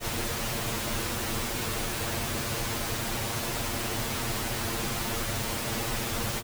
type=noise with comb filter; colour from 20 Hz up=pink; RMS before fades=-31 dBFS; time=0-6.43 s; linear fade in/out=50 ms; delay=8.7 ms; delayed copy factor=+0.95; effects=none